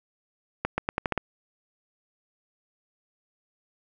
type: accelerating click train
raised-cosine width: 0.5 ms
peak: -10 dBFS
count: 7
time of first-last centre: 0.65-1.177 s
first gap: 130 ms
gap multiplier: 0.84
effects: none